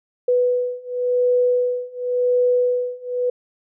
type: beating tone pair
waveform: sine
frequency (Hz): 493.9 / 494.82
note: B4 / B4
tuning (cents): 0 / +3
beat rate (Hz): 0.92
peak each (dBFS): -20 / -19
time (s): 0.28-3.3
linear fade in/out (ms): 5
effects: none